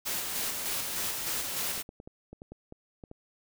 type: noise with tremolo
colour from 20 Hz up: white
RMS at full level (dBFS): -32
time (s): 0.05-1.83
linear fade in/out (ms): 20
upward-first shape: square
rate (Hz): 3.3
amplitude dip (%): 30
type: clicks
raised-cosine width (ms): 2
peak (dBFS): -31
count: 10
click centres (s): 1.778 / 1.891 / 2.001 / 2.075 / 2.33 / 2.419 / 2.52 / 2.724 / 3.038 / 3.114
effects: none